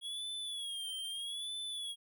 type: tone with vibrato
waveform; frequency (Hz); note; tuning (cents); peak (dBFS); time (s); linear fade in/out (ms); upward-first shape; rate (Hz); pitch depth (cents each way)
square; 3322; G#7; 0; -39; 0.01-1.96; 50; sine; 0.79; 97
effects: none